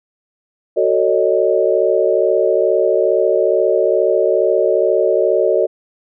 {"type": "chord", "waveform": "sine", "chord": "D# half-diminished seventh", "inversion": "first", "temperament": "just", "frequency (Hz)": [373.4, 448, 560, 622.3], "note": ["F#4", "A4", "C#5", "D#5"], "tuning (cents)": [16, 31, 18, 0], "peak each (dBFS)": -17, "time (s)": [0.76, 5.67], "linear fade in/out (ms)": 20, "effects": []}